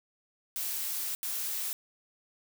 blue noise bursts at uneven times, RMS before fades -34 dBFS, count 2, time 0.56-1.15 / 1.23-1.73 s, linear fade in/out 0 ms, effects none

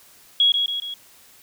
sine tone with echo, 3322 Hz, G#7, in tune, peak -13 dBFS, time 0.4-0.52 s, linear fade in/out 2 ms, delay 140 ms, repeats 3, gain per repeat -5 dB, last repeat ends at 0.94 s, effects white hiss -51 dBFS RMS until 1.42 s

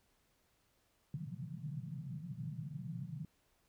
pink band-pass noise, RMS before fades -44 dBFS, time 1.14-3.25 s, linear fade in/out 2 ms, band 130 to 170 Hz, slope 48 dB/octave, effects pink hiss -75 dBFS RMS until 3.68 s

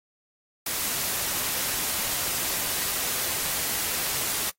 white noise, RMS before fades -28 dBFS, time 0.66-4.5 s, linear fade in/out 5 ms, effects noise-tail reverb RT60 0.1 s tail -20 dB re dry + AAC 48 kbps

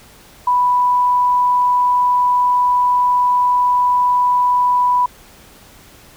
sine tone, 987.8 Hz, B5, in tune, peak -11 dBFS, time 0.47-5.06 s, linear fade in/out 5 ms, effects pink hiss -44 dBFS RMS until 6.16 s

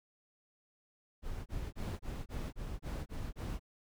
brown noise bursts, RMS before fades -39 dBFS, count 9, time 1.22-3.596 s, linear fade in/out 50 ms, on 240 ms, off 27 ms, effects none

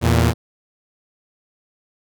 sawtooth tone pair together, 82.41 / 116.54 Hz, E2 / A#2, 0 / 0 cents, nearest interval tritone, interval 600 cents, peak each -12 dBFS, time 0.01-0.34 s, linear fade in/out 50 ms, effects none

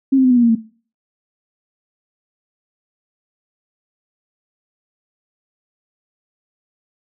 sine tone with pitch steps, 270 / 262.2 / 254.6 / 247.2 / 240 / 233 / 226.3 Hz, C#4 / C4 / C4 / B3 / B3 / A#3 / A3, -45 / +4 / -47 / +2 / -49 / -1 / +49 cents, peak -9 dBFS, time 0.12-0.554 s, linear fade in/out 10 ms, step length 62 ms, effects noise-tail reverb RT60 0.4 s tail -18 dB re dry

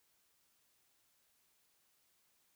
silence, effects white hiss -75 dBFS RMS until 2.55 s

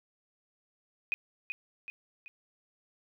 sine tone with echo, 2489 Hz, D#7, in tune, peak -27 dBFS, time 1.12-1.14 s, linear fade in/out 0 ms, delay 380 ms, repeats 3, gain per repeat -6 dB, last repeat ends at 2.28 s, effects none

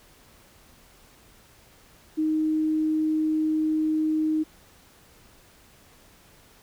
sine tone, 311.8 Hz, D#4, 4 cents sharp, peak -21 dBFS, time 2.17-4.44 s, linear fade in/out 20 ms, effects pink hiss -55 dBFS RMS until 6.62 s

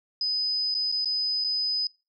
sine tone with dropouts, 5010 Hz, D#8, 11 cents sharp, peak -24 dBFS, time 0.21-1.87 s, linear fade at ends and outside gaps 2 ms, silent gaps 0.743-0.749 / 0.917-0.923 / 1.047-1.056 / 1.441-1.445 s, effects noise-tail reverb RT60 0.3 s tail -23 dB re dry

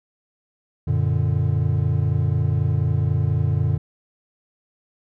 triangle chord, Gb augmented, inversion none, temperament equal, 92.5 / 116.54 / 146.83 Hz, Gb2 / Bb2 / D3, 0 / 0 / 0 cents, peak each -20 dBFS, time 0.87-3.78 s, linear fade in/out 10 ms, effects none

